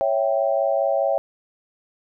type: chord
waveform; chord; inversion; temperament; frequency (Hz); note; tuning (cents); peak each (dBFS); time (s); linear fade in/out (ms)
sine; C# diminished; none; equal; 554.4 / 659.3 / 784; C#5 / E5 / G5; 0 / 0 / 0; -21 / -22 / -25; 0.01-1.18; 0
effects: none